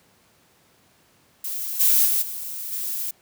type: noise with level steps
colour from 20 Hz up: violet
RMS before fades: -29 / -17 / -21 / -32 / -28 dBFS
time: 1.44-3.11 s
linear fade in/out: 5 ms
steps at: 1.79 / 2.05 / 2.21 / 2.71 s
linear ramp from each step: 20 ms
effects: pink hiss -59 dBFS RMS until 3.21 s + high-pass 100 Hz 12 dB/octave